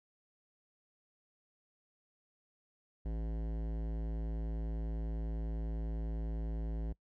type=tone with hard clipping; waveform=sine; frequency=55 Hz; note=A1; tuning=in tune; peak=-37 dBFS; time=3.05-6.93 s; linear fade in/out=10 ms; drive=17 dB; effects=noise-tail reverb RT60 0.1 s tail -23 dB re dry